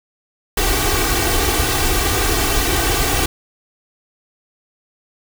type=noise with comb filter; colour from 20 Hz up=pink; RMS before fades=-17 dBFS; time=0.57-3.26 s; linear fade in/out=5 ms; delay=2.6 ms; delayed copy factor=+0.85; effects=none